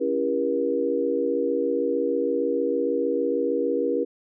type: chord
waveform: sine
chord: C# diminished seventh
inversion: none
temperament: just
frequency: 277.2 / 332.6 / 399.1 / 479 Hz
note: C#4 / E4 / G4 / Bb4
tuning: 0 / +16 / +31 / +47 cents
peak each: -28 / -29 / -28 / -24 dBFS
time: 0-4.05 s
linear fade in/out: 20 ms
effects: none